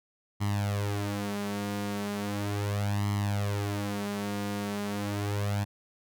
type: tone with flanger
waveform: sawtooth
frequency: 102 Hz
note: G#2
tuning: 31 cents flat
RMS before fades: -31 dBFS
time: 0.4-5.65 s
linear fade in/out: 20 ms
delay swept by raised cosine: 0.97 to 5.67 ms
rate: 0.37 Hz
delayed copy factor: +0.8
effects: none